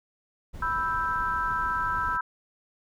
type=noise; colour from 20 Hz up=brown; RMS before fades=-39 dBFS; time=0.53-2.18 s; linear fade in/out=20 ms
type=chord; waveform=sine; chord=E minor; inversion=second; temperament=equal; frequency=987.8 / 1318.5 / 1568 Hz; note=B5 / E6 / G6; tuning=0 / 0 / 0 cents; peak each=-30 / -28 / -31 dBFS; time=0.62-2.21 s; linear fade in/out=5 ms
effects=none